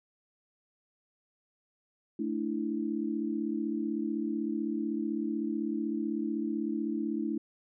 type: chord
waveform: sine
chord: A suspended fourth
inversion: none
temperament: equal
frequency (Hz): 220 / 293.7 / 329.6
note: A3 / D4 / E4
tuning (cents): 0 / 0 / 0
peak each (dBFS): -34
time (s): 2.19-7.38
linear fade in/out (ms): 5
effects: none